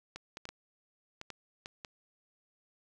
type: clicks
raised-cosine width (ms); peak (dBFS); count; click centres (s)
0.2; -25; 8; 0.16 / 0.371 / 0.454 / 0.49 / 1.214 / 1.303 / 1.659 / 1.848
effects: none